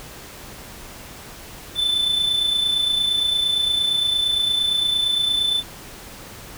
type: tone with amplitude modulation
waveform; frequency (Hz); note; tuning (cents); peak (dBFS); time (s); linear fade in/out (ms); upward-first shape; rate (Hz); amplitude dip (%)
triangle; 3520; A7; 0; -14; 1.75-5.63; 50; sine; 28.7; 50
effects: pink hiss -39 dBFS RMS until 6.57 s